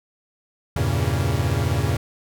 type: chord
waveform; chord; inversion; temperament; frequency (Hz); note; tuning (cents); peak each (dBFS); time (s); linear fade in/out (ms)
45% pulse; E diminished seventh; none; equal; 82.41 / 98 / 116.54 / 138.59; E2 / G2 / Bb2 / Db3; 0 / 0 / 0 / 0; -25; 0.76-1.97; 5
effects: none